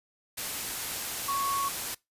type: tone in noise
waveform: sine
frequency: 1108.7 Hz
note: C#6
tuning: in tune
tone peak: -27 dBFS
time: 1.28-1.69 s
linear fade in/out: 10 ms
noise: white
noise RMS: -34 dBFS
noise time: 0.37-1.95 s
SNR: +4 dB
effects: noise-tail reverb RT60 0.2 s tail -23 dB re dry + resampled to 32000 Hz